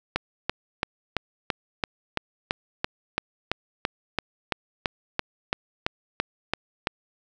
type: click train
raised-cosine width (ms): 0.3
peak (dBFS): -7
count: 21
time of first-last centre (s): 0.16-6.871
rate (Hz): 2.98
effects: none